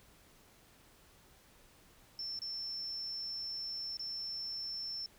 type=tone with dropouts; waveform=sine; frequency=5370 Hz; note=E8; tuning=31 cents sharp; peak=-38 dBFS; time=2.19-5.06 s; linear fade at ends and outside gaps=1 ms; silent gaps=2.39-2.418 / 3.97-3.995 s; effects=pink hiss -63 dBFS RMS until 5.18 s